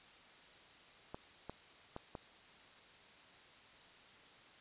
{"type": "clicks", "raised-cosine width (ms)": 1, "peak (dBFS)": -30, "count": 4, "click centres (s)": [1.145, 1.496, 1.964, 2.152], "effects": ["white hiss -60 dBFS RMS until 4.6 s", "resampled to 8000 Hz"]}